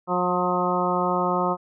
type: harmonic tone with a mistuned harmonic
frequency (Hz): 179.7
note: F3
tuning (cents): +50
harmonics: 1 / 2 / 3 / 4 / 5 / 6 / 7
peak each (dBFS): -28 / -28 / -28 / -28 / -28 / -28 / -28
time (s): 0.07-1.57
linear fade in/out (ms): 50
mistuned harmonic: 6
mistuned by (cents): -22
effects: none